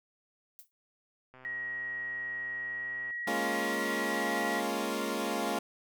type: noise with exponential decay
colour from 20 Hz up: violet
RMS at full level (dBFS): -46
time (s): 0.59-0.71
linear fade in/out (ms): 0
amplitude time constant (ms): 24
type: click train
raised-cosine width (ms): 0.5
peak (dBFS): -38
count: 229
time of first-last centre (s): 1.34-3.107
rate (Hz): 129
type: tone with pitch glide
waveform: sine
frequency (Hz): 1897 to 1921.3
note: A#6 to B6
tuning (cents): +30 to -48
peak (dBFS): -34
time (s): 1.45-4.6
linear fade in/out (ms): 0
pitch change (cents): +22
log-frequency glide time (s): 2.57-3.96
type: chord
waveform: 15% pulse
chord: Bb minor seventh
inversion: third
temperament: equal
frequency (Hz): 207.7 / 233.1 / 277.2 / 349.2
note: Ab3 / Bb3 / Db4 / F4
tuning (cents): 0 / 0 / 0 / 0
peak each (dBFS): -30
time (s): 3.27-5.59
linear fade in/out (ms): 5
effects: none